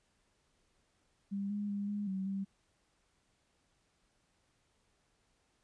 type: tone with pitch steps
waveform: sine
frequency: 198.8 / 205.6 / 202 / 205.6 / 190.8 / 195.3 Hz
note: G3 / G#3 / G#3 / G#3 / G3 / G3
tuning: +25 / -17 / -48 / -17 / -47 / -6 cents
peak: -34 dBFS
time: 1.31-2.45 s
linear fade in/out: 20 ms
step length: 190 ms
effects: pink hiss -75 dBFS RMS until 5.63 s + resampled to 22050 Hz